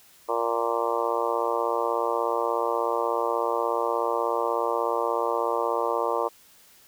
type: harmonic tone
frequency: 116.54 Hz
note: A#2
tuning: in tune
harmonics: 3 / 4 / 5 / 6 / 7 / 8 / 9 / 10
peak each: -34 / -28 / -30 / -34 / -34 / -31 / -31 / -33 dBFS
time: 0.28-6.29 s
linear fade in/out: 20 ms
effects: white hiss -55 dBFS RMS until 6.87 s